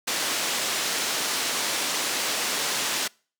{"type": "band-pass noise", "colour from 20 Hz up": "white", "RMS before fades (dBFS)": -27, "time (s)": [0.07, 3.08], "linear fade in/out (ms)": 10, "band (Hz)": [230, 6900], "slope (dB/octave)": 12, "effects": ["noise-tail reverb RT60 0.4 s tail -26 dB re dry"]}